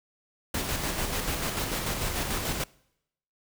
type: noise with tremolo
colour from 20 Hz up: pink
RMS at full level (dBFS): -29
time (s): 0.54-2.64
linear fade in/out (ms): 5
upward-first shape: square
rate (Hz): 6.8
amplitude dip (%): 35
effects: noise-tail reverb RT60 0.8 s tail -24 dB re dry